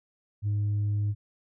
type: tone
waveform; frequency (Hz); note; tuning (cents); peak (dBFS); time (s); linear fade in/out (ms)
sine; 103.4; G#2; -7; -22; 0.42-1.15; 50
effects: tanh soft clip ceiling -23 dBFS